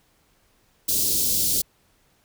white band-stop noise, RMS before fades -22 dBFS, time 0.88-1.62 s, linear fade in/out 10 ms, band 440 to 4000 Hz, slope 24 dB/octave, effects pink hiss -63 dBFS RMS until 2.24 s

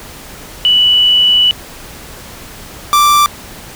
sine / 45% pulse tone pair in turn, 2960 / 1174.7 Hz, F#7 / D6, 0 / 0 cents, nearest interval octave + major third, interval 1600 cents, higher first, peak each -6 dBFS, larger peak neither, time 0.65-1.51 / 2.93-3.26 s, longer first, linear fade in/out 0 ms, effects pink hiss -32 dBFS RMS until 3.75 s

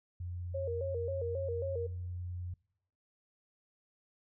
sine tone with pitch glide, 88.4 to 89.01 Hz, F2 to F2, +22 to +33 cents, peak -37 dBFS, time 0.2-2.54 s, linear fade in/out 5 ms, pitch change +11 cents, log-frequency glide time 0.79-1.05 s
sine tone with vibrato, 506 Hz, B4, 42 cents sharp, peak -34 dBFS, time 0.54-1.87 s, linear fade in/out 10 ms, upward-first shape square, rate 3.7 Hz, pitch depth 130 cents each way
effects noise-tail reverb RT60 0.8 s tail -25 dB re dry

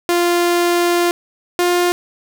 sawtooth tone pair in turn, 348 / 353.1 Hz, F4 / F4, -6 / +19 cents, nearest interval unison, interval 25 cents, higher second, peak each -9 dBFS, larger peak neither, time 0.09-1.11 / 1.59-1.92 s, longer first, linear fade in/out 0 ms, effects none

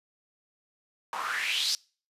white noise with band-pass filter sweep, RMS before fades -30 dBFS, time 1.13-1.75 s, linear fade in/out 0 ms, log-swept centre 900 to 5200 Hz, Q 4.8, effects noise-tail reverb RT60 0.4 s tail -26 dB re dry + resampled to 32000 Hz

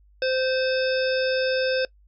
harmonic tone with a mistuned harmonic, 519 Hz, C5, 14 cents flat, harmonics 1 / 3 / 5 / 7 / 9 / 10, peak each -22 / -29 / -33 / -35 / -38 / -33 dBFS, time 0.22-1.85 s, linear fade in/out 2 ms, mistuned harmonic 9, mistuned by -19 cents, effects noise-tail reverb RT60 0.1 s tail -22 dB re dry + added 50 Hz sine -53 dBFS peak until 2.07 s

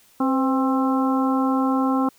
harmonic tone with a mistuned harmonic, 265.6 Hz, C4, 26 cents sharp, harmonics 1 / 2 / 3 / 4 / 5, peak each -19 / -29 / -27 / -27 / -30 dBFS, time 0.2-2.09 s, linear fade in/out 5 ms, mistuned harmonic 2, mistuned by -61 cents, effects white hiss -56 dBFS RMS until 2.18 s

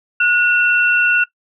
sine tone pair together, 1452.8 / 2711 Hz, F#6 / E7, -32 / +48 cents, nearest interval major seventh, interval 1080 cents, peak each -13 / -16 dBFS, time 0.2-1.24 s, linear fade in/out 5 ms, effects noise-tail reverb RT60 0.1 s tail -19 dB re dry

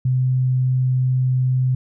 sine tone, 128.4 Hz, C3, 32 cents flat, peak -15 dBFS, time 0.05-1.75 s, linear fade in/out 5 ms, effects none

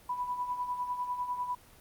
sine tone with tremolo, 987.8 Hz, B5, in tune, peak -29 dBFS, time 0.09-1.55 s, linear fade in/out 5 ms, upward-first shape sine, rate 10 Hz, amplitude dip 60%, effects pink hiss -57 dBFS RMS until 1.8 s + Opus 24 kbps

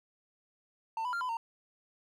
triangle tone with pitch steps, 898 / 992 / 1391 / 1007 / 917 Hz, A5 / B5 / F6 / B5 / A#5, +35 / +7 / -7 / +33 / -29 cents, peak -30 dBFS, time 0.97-1.37 s, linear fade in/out 2 ms, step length 80 ms, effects none

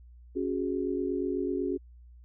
sine chord, C# suspended fourth, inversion none, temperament equal with one note detuned, 277.2 / 367.2 / 415.3 Hz, C#4 / F#4 / G#4, 0 / -13 / 0 cents, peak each -32 / -31 / -34 dBFS, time 0.35-1.78 s, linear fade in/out 20 ms, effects added 60 Hz sine -49 dBFS peak until 2.24 s

